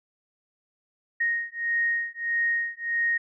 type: beating tone pair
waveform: sine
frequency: 1864.7 / 1866.3 Hz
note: A#6 / A#6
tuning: 0 / +2 cents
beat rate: 1.6 Hz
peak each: -27 dBFS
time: 1.2-3.18 s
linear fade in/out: 10 ms
effects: none